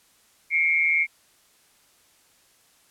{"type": "tone pair together", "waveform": "sine", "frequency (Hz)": [2157, 2318], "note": ["C#7", "D7"], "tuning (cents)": [-48, -23], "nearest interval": "minor second", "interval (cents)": 125, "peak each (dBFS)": [-20, -23], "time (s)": [0.5, 1.07], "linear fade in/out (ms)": 50, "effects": ["white hiss -60 dBFS RMS until 2.9 s", "low-pass 12000 Hz 12 dB/octave"]}